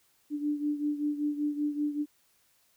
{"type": "beating tone pair", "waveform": "sine", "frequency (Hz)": [293.7, 298.9], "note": ["D4", "D4"], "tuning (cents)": [0, 31], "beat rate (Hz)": 5.2, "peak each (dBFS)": [-29, -34], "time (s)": [0.3, 2.06], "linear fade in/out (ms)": 50, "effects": ["white hiss -68 dBFS RMS until 2.76 s"]}